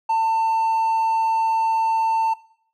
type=tone; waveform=triangle; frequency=896 Hz; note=A5; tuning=31 cents sharp; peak=-14 dBFS; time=0.09-2.34 s; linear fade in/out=10 ms; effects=noise-tail reverb RT60 0.6 s tail -21 dB re dry + tanh soft clip ceiling -11 dBFS